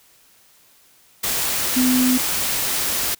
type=tone in noise; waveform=sine; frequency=253.6 Hz; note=B3; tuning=46 cents sharp; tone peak=-15 dBFS; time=1.76-2.18 s; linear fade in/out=10 ms; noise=white; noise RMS=-22 dBFS; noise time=1.23-3.15 s; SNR=+4 dB; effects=white hiss -54 dBFS RMS until 3.19 s